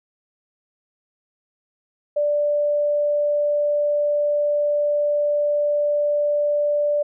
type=tone; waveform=sine; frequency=587.3 Hz; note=D5; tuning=in tune; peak=-17 dBFS; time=2.16-7.03 s; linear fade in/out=10 ms; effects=none